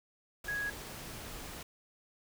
sine tone in noise, 1661.2 Hz, G#6, in tune, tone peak -33 dBFS, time 0.48-0.7 s, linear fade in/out 5 ms, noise pink, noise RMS -45 dBFS, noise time 0.44-1.63 s, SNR +9 dB, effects none

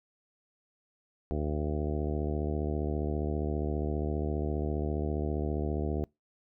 harmonic tone with a mistuned harmonic, 74.9 Hz, D2, 35 cents sharp, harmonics 1 / 2 / 3 / 4 / 5 / 6 / 7 / 8 / 9 / 10, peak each -32 / -37 / -38 / -38 / -37 / -40 / -45 / -50 / -43 / -51 dBFS, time 1.31-6.04 s, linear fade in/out 0 ms, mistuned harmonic 10, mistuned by +49 cents, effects noise-tail reverb RT60 0.2 s tail -25 dB re dry

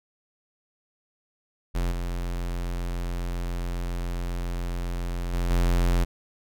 square tone with level steps, 43.65 Hz, F1, in tune, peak -24 / -28 / -24 / -20 dBFS, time 1.74-6.05 s, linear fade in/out 20 ms, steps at 1.91 / 5.33 / 5.5 s, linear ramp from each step 10 ms, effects none

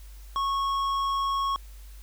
sine tone with tanh clipping, 1100 Hz, C#6, 14 cents flat, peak -26 dBFS, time 0.36-1.56 s, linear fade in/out 0 ms, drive 10 dB, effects added 50 Hz sine -42 dBFS peak until 2.02 s + white hiss -56 dBFS RMS until 2.02 s

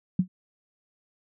sine tone with exponential decay, 183.3 Hz, F#3, 16 cents flat, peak -15 dBFS, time 0.19-0.28 s, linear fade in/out 5 ms, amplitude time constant 18 ms, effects none

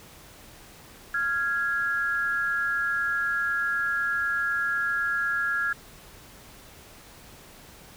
sine tone pair together, 1390 / 1662 Hz, F6 / G#6, -9 / +1 cents, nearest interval minor third, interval 310 cents, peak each -27 / -26 dBFS, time 1.14-5.73 s, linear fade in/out 5 ms, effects pink hiss -49 dBFS RMS until 7.96 s

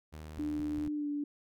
sawtooth tone, 77.4 Hz, D#2, 9 cents flat, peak -40 dBFS, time 0.12-0.89 s, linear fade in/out 20 ms
clicks, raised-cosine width 5 ms, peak -35 dBFS, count 4, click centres 0.38 / 0.597 / 0.782 / 0.875 s
sine tone with pitch glide, 298.4 to 290.9 Hz, D4 to D4, +28 to -16 cents, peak -32 dBFS, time 0.39-1.24 s, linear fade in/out 5 ms, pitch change -44 cents, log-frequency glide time 0.94-1.08 s
effects none

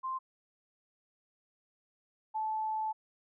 sine tone pair in turn, 1046.5 / 870.8 Hz, C6 / A5, 0 / -18 cents, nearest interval minor third, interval 318 cents, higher first, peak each -33 / -31 dBFS, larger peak second, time 0.03-0.19 / 2.34-2.93 s, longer second, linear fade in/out 20 ms, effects none

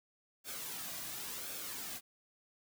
white noise with flanger, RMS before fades -43 dBFS, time 0.44-2.01 s, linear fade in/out 50 ms, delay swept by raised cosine 1 to 2.3 ms, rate 0.93 Hz, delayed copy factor -0.5, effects none

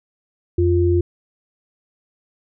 sine tone pair together, 87.31 / 349.2 Hz, F2 / F4, 0 / 0 cents, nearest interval 2 octaves, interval 2400 cents, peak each -16 dBFS, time 0.58-1.01 s, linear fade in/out 5 ms, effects none

